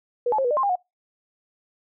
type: tone with pitch steps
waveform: sine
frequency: 484.6 / 860 / 536 / 486.2 / 599 / 1057 / 805 / 726 Hz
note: B4 / A5 / C5 / B4 / D5 / C6 / G5 / F#5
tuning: -33 / -40 / +42 / -27 / +34 / +17 / +46 / -33 cents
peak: -19 dBFS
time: 0.26-0.756 s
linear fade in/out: 5 ms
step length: 62 ms
effects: noise-tail reverb RT60 0.2 s tail -25 dB re dry